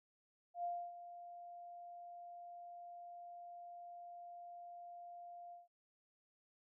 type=tone with ADSR envelope; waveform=sine; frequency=698.5 Hz; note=F5; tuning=in tune; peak=-37 dBFS; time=0.54-5.68 s; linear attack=100 ms; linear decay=280 ms; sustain=-13 dB; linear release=160 ms; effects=none